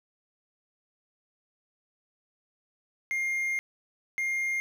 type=tone pair in turn; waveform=triangle; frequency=2120 / 2120 Hz; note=C7 / C7; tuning=+22 / +22 cents; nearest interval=unison; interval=0 cents; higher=neither; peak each=-25 dBFS; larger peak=neither; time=3.11-3.59 / 4.18-4.6 s; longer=first; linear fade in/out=0 ms; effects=none